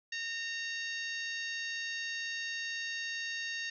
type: harmonic tone with a mistuned harmonic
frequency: 918 Hz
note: A#5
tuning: 27 cents flat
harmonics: 2 / 3 / 4 / 5 / 6 / 7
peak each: -38 / -42 / -44 / -46 / -48 / -49 dBFS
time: 0.12-3.7 s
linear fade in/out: 5 ms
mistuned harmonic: 4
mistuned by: +31 cents
effects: none